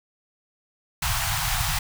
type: band-stop noise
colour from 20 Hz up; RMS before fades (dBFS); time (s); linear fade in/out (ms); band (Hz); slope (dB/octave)
pink; -25; 1.02-1.79; 5; 160 to 690; 96
effects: none